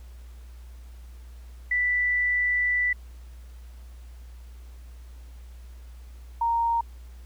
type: tone pair in turn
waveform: sine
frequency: 1975.5 / 929.1 Hz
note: B6 / A#5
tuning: 0 / -6 cents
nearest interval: octave + minor second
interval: 1306 cents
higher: first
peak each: -21 dBFS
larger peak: neither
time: 1.71-2.93 / 6.41-6.81 s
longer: first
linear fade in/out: 5 ms
effects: added 60 Hz sine -41 dBFS peak until 7.25 s + pink hiss -59 dBFS RMS until 7.25 s